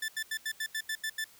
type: tone bursts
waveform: sawtooth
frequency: 1760 Hz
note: A6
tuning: in tune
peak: -28 dBFS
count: 9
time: 0.02-1.243 s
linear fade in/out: 5 ms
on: 63 ms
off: 82 ms
effects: white hiss -58 dBFS RMS until 1.39 s